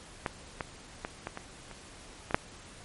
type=clicks; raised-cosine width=0.5 ms; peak=-14 / -17 / -18 / -19 / -22 / -29 / -20 / -7 dBFS; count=8; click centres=0.262 / 0.608 / 1.049 / 1.271 / 1.374 / 1.713 / 2.309 / 2.345 s; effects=pink hiss -50 dBFS RMS until 2.84 s + MP3 48 kbps